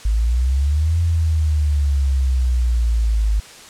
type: exponential two-way sweep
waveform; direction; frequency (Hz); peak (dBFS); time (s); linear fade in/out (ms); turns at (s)
sine; up then down; 51.8 to 85.1 to 51.8; -14; 0.05-3.4; 5; 1
effects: white hiss -40 dBFS RMS until 3.69 s + low-pass 8000 Hz 12 dB/octave